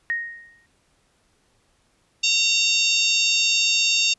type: tone with exponential decay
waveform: sine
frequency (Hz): 1864.7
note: A#6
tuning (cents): 0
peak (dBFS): -19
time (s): 0.1-0.66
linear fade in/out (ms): 0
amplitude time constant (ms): 120
type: harmonic tone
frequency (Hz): 917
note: A#5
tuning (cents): -29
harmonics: 3 / 4 / 5 / 6 / 7 / 8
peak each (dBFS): -21 / -23 / -25 / -27 / -28 / -29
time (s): 2.23-4.14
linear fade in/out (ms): 10
effects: pink hiss -64 dBFS RMS until 4.18 s + resampled to 24000 Hz